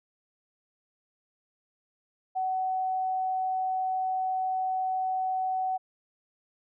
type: tone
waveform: sine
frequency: 751 Hz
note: F#5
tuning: 26 cents sharp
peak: -26 dBFS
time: 2.35-5.78 s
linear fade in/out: 20 ms
effects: none